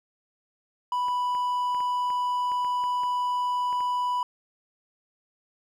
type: tone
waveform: triangle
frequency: 987.8 Hz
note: B5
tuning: in tune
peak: -22 dBFS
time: 0.92-4.23 s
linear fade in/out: 2 ms
type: clicks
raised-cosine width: 0.5 ms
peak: -29 dBFS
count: 11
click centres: 1.084 / 1.35 / 1.747 / 1.805 / 2.103 / 2.518 / 2.647 / 2.839 / 3.035 / 3.728 / 3.806 s
effects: none